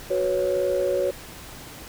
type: chord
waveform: sine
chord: F# suspended fourth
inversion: none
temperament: just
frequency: 370 / 493.3 / 555 Hz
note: F#4 / B4 / C#5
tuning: 0 / -2 / +2 cents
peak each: -25 / -26 / -22 dBFS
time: 0.1-1.11 s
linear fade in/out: 10 ms
effects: tanh soft clip ceiling -14 dBFS + pink hiss -41 dBFS RMS until 1.88 s